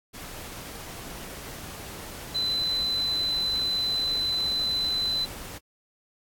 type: tone in noise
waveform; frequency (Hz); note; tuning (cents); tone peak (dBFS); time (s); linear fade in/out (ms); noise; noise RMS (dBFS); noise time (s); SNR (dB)
sine; 4024; B7; +32; -24; 2.34-5.26; 20; pink; -40; 0.13-5.59; +13
effects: AAC 64 kbps